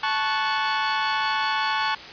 sawtooth chord, F# minor, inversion first, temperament equal with one note detuned, 873.4 / 1108.7 / 1480 Hz, A5 / C#6 / F#6, -13 / 0 / 0 cents, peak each -21 / -23 / -24 dBFS, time 0.03-1.95 s, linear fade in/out 5 ms, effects white hiss -39 dBFS RMS until 2.12 s + resampled to 11025 Hz

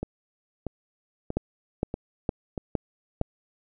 two click trains, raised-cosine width 2 ms, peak -17 / -11 dBFS, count 6 / 5, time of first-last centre 0.03-3.215 / 1.37-3.213 s, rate 1.57 / 2.17 Hz, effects none

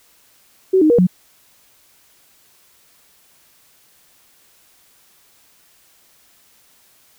sine tone with pitch steps, 377.6 / 309.3 / 476.9 / 181.3 Hz, F#4 / D#4 / A#4 / F#3, +35 / -10 / +39 / -35 cents, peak -9 dBFS, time 0.73-1.07 s, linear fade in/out 10 ms, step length 85 ms, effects white hiss -54 dBFS RMS until 7.18 s

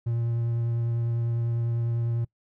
triangle tone with vibrato, 117 Hz, A#2, 7 cents sharp, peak -22 dBFS, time 0.06-2.25 s, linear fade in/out 10 ms, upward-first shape sine, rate 10 Hz, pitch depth 11 cents each way, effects noise-tail reverb RT60 0.1 s tail -23 dB re dry

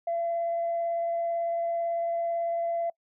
sine tone with vibrato, 678 Hz, E5, 49 cents sharp, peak -25 dBFS, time 0.07-2.9 s, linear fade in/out 5 ms, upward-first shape triangle, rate 18 Hz, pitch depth 9 cents each way, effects noise-tail reverb RT60 0.1 s tail -25 dB re dry + tanh soft clip ceiling -22 dBFS

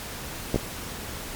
clicks, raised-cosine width 2 ms, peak -9 dBFS, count 2, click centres 0.544 / 0.56 s, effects pink hiss -36 dBFS RMS until 1.35 s + MP3 96 kbps

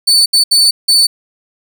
35% pulse tone bursts at uneven times, 4505 Hz, C#8, 27 cents sharp, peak -5 dBFS, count 4, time 0.07-0.26 / 0.33-0.44 / 0.51-0.71 / 0.88-1.07 s, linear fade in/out 10 ms, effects none

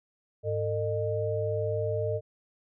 sine tone cluster, 104.1 / 449.5 / 610 Hz, G#2 / A4 / D#5, +5 / +37 / -34 cents, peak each -31 dBFS, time 0.43-2.21 s, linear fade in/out 50 ms, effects none

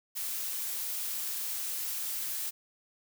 blue noise, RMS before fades -35 dBFS, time 0.15-2.51 s, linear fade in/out 20 ms, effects none

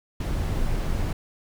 brown noise, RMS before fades -25 dBFS, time 0.2-1.13 s, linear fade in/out 5 ms, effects none

